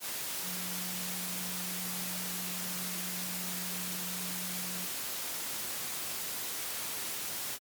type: tone in noise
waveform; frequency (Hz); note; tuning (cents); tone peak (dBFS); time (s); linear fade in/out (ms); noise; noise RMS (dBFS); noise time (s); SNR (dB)
sine; 181.1; F#3; -37; -42; 0.42-4.88; 50; white; -37; 0-7.59; -8
effects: high-pass 100 Hz 12 dB/octave + MP3 96 kbps